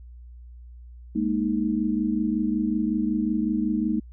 sine chord, Ab suspended second, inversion none, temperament equal, 207.7 / 233.1 / 311.1 Hz, Ab3 / Bb3 / Eb4, 0 / 0 / 0 cents, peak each -26 dBFS, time 1.15-4 s, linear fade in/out 10 ms, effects added 60 Hz sine -41 dBFS peak until 4.12 s

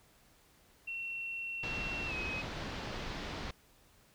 sine tone with pitch glide, 2719 to 2537 Hz, F7 to D#7, -47 to +33 cents, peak -37 dBFS, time 0.87-2.42 s, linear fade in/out 10 ms, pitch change -120 cents, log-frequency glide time 2.07-2.14 s
pink low-pass noise, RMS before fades -41 dBFS, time 1.63-3.51 s, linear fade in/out 5 ms, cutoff 4900 Hz, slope 24 dB/octave
effects pink hiss -65 dBFS RMS until 4.14 s

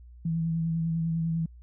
sine tone with vibrato, 164.3 Hz, E3, 5 cents flat, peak -25 dBFS, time 0.25-1.46 s, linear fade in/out 5 ms, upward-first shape sine, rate 10 Hz, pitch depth 23 cents each way, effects added 60 Hz sine -46 dBFS peak until 1.62 s

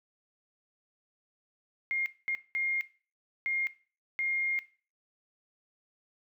sine tone bursts at uneven times, 2128 Hz, C7, 29 cents sharp, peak -28 dBFS, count 5, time 1.91-2.06 / 2.28-2.35 / 2.55-2.81 / 3.46-3.67 / 4.19-4.59 s, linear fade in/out 0 ms, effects noise-tail reverb RT60 0.4 s tail -17 dB re dry

